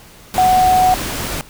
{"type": "tone in noise", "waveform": "sine", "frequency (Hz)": 740, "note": "F#5", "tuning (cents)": 0, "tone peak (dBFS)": -9, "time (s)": [0.38, 0.94], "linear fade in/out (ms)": 0, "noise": "pink", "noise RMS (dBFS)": -23, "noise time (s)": [0.34, 1.41], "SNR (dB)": 11, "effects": ["pink hiss -42 dBFS RMS until 1.49 s"]}